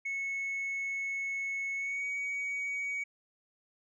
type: tone with pitch glide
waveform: sine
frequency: 2199 to 2253 Hz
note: C#7 to C#7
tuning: -14 to +28 cents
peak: -30 dBFS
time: 0.05-3.04 s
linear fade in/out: 10 ms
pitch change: +42 cents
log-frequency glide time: 1.76-2.08 s
effects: tanh soft clip ceiling -31 dBFS